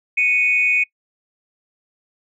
sine tone pair together, 2217 / 2488 Hz, C#7 / D#7, 0 / -1 cents, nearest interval major second, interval 199 cents, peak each -18 / -15 dBFS, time 0.17-0.84 s, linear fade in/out 10 ms, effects noise-tail reverb RT60 0.1 s tail -24 dB re dry + tanh soft clip ceiling -6 dBFS

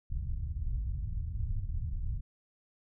pink low-pass noise, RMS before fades -34 dBFS, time 0.1-2.21 s, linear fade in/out 10 ms, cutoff 110 Hz, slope 24 dB/octave, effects none

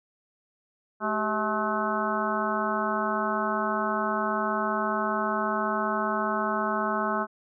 harmonic tone with a mistuned harmonic, 214.8 Hz, A3, 41 cents flat, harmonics 1 / 2 / 3 / 4 / 5 / 6 / 7, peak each -32 / -34 / -32 / -33 / -31 / -31 / -34 dBFS, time 1-7.27 s, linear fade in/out 50 ms, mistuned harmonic 2, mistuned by -150 cents, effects none

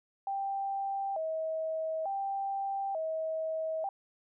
sine tone with vibrato, 709 Hz, F5, 26 cents sharp, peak -31 dBFS, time 0.27-3.89 s, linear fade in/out 2 ms, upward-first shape square, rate 0.56 Hz, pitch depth 180 cents each way, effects none

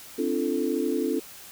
sine chord, D minor seventh, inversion third, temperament equal with one note detuned, 261.6 / 293.7 / 343.4 / 440 Hz, C4 / D4 / F4 / A4, 0 / 0 / -29 / 0 cents, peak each -29 dBFS, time 0.18-1.2 s, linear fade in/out 10 ms, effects white hiss -45 dBFS RMS until 1.51 s

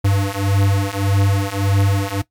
square beating tone pair, 98 / 99.7 Hz, G2 / G2, 0 / +30 cents, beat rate 1.7 Hz, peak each -19 / -18 dBFS, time 0.04-2.22 s, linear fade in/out 10 ms, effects noise-tail reverb RT60 0.1 s tail -17 dB re dry + MP3 96 kbps

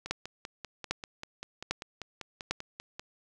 two click trains, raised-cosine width 0.2 ms, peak -22 / -12 dBFS, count 16 / 4, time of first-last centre 0.06-2.995 / 0.11-2.51 s, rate 5.11 / 1.25 Hz, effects none

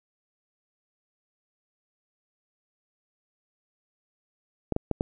clicks, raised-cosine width 2 ms, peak -12 dBFS, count 4, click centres 4.723 / 4.764 / 4.913 / 5.009 s, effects none

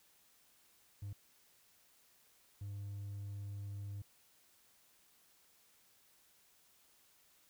triangle tone bursts at uneven times, 100.7 Hz, G2, 47 cents sharp, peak -39 dBFS, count 2, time 1.02-1.13 / 2.61-4.02 s, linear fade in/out 5 ms, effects tanh soft clip ceiling -36 dBFS + white hiss -69 dBFS RMS until 7.49 s

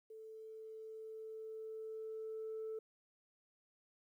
sine tone with level ramp, 440 Hz, A4, in tune, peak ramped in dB -50 to -39 dBFS, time 0.1-2.79 s, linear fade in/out 5 ms, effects tanh soft clip ceiling -38 dBFS + 13-bit

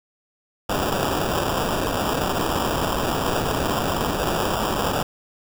white noise with sample-and-hold, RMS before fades -23 dBFS, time 0.69-5.03 s, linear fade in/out 5 ms, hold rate 2100 Hz, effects none

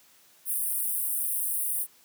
pink high-pass noise, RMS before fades -29 dBFS, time 0.45-1.87 s, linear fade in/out 50 ms, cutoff 8900 Hz, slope 96 dB/octave, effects white hiss -59 dBFS RMS until 2.04 s + high-pass 100 Hz 12 dB/octave

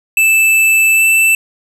square tone with pitch glide, 2637 to 2655 Hz, E7 to E7, 0 to +12 cents, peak -8 dBFS, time 0.17-1.35 s, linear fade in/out 2 ms, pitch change +12 cents, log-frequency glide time 0.95-1.03 s, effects none

